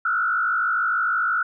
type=tone with frequency modulation; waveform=sine; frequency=1396.9 Hz; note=F6; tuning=in tune; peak=-19 dBFS; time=0.05-1.43 s; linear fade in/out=5 ms; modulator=53.1 Hz; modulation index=1.6; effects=none